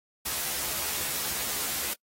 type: noise with comb filter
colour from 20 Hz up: white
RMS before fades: -31 dBFS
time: 0.25-1.94 s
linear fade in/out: 10 ms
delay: 14 ms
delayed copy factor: +1
effects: noise-tail reverb RT60 0.1 s tail -26 dB re dry + AAC 48 kbps